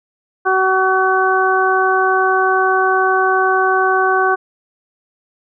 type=harmonic tone; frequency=377.6 Hz; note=F#4; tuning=35 cents sharp; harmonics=1 / 2 / 3 / 4; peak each=-17 / -17 / -17 / -17 dBFS; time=0.45-4.36 s; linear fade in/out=20 ms; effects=none